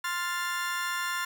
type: chord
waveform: 35% pulse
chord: F major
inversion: second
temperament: equal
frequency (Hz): 1046.5 / 1396.9 / 1760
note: C6 / F6 / A6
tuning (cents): 0 / 0 / 0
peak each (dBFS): -32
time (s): 0.04-1.25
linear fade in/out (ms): 5
effects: none